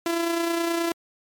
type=tone with amplitude modulation; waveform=sawtooth; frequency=336.9 Hz; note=E4; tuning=38 cents sharp; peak=-17 dBFS; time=0.06-0.92 s; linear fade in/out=2 ms; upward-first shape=sine; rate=29.5 Hz; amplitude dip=40%; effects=MP3 96 kbps